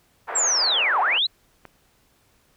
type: band-pass noise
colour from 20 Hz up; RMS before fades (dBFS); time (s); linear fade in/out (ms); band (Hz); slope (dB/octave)
pink; -31; 0.27-1.19; 20; 540 to 1800; 24
type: linear two-way sweep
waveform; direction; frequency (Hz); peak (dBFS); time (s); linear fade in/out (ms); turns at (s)
sine; down then up; 7730 to 698.5 to 4146; -18; 0.35-1.27; 10; 1
type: click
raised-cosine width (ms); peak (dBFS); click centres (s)
0.5; -25; 1.653
effects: pink hiss -62 dBFS RMS until 2.56 s